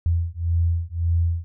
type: beating tone pair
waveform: sine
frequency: 83.6 / 85.4 Hz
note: E2 / F2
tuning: +25 / -38 cents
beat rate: 1.8 Hz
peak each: -22 / -22 dBFS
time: 0.06-1.44 s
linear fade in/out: 0 ms
effects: none